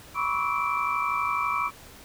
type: tone cluster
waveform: sine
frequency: 982 / 1101 / 1153 / 1299 / 2340 Hz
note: B5 / C#6 / D6 / E6 / D7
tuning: -10 / -12 / -32 / -26 / -7 cents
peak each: -32 / -30 / -30 / -30 / -31 dBFS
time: 0.14-1.71 s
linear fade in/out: 50 ms
effects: pink hiss -48 dBFS RMS until 2.04 s